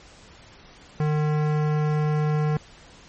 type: tone with hard clipping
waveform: sine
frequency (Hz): 151.6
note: D#3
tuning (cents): -45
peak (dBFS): -22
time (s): 1-2.57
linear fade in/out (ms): 2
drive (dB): 18
effects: pink hiss -49 dBFS RMS until 3.08 s + MP3 32 kbps